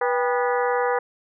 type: harmonic tone with a mistuned harmonic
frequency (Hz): 244.7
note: B3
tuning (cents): -16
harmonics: 2 / 3 / 4 / 5 / 6 / 7 / 8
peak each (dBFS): -22 / -26 / -28 / -30 / -32 / -33 / -34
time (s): 0.01-0.99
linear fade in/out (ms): 5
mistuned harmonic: 3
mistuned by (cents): +130
effects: none